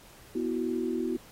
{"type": "chord", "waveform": "sine", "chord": "B suspended fourth", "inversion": "none", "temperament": "just", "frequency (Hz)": [246.9, 329.3, 370.4], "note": ["B3", "E4", "F#4"], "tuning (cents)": [0, -2, 2], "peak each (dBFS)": -32, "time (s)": [0.35, 1.17], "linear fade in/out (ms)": 5, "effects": ["pink hiss -54 dBFS RMS until 1.31 s", "AAC 48 kbps"]}